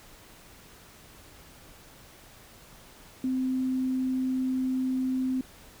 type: tone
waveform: sine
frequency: 258.8 Hz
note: C4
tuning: 19 cents flat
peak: -25 dBFS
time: 3.24-5.41 s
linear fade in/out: 2 ms
effects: pink hiss -52 dBFS RMS until 5.8 s